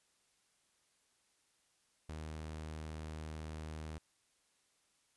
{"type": "tone", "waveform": "sawtooth", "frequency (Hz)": 78, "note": "D#2", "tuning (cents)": 5, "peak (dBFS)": -39, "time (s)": [2.09, 3.98], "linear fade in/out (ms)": 0, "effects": ["white hiss -75 dBFS RMS until 5.16 s", "resampled to 24000 Hz"]}